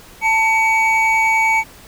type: tone pair together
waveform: triangle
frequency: 887.4 / 2255 Hz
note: A5 / C#7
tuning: +14 / +29 cents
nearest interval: octave + major third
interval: 1615 cents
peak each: -14 / -13 dBFS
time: 0.21-1.64 s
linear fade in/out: 50 ms
effects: pink hiss -42 dBFS RMS until 1.87 s